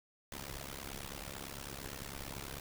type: noise with amplitude modulation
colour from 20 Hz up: pink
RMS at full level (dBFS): -41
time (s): 0.32-2.6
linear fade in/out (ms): 2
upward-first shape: sine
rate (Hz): 69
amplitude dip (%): 95
effects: none